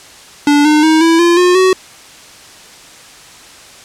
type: tone with pitch steps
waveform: square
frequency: 290.5 / 303 / 316.1 / 329.7 / 343.9 / 358.7 / 374.1 Hz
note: D4 / D#4 / D#4 / E4 / F4 / F4 / F#4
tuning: -19 / -46 / +27 / 0 / -27 / +46 / +19 cents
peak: -7 dBFS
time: 0.47-1.73 s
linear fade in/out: 2 ms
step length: 180 ms
effects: white hiss -37 dBFS RMS until 3.84 s + low-pass 8000 Hz 12 dB/octave